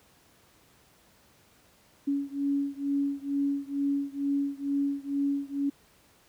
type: beating tone pair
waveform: sine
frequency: 280 / 282.2 Hz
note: C#4 / C#4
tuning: +18 / +31 cents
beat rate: 2.2 Hz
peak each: -29 / -30 dBFS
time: 2.07-5.7 s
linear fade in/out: 10 ms
effects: pink hiss -61 dBFS RMS until 6.28 s + high-pass 60 Hz 12 dB/octave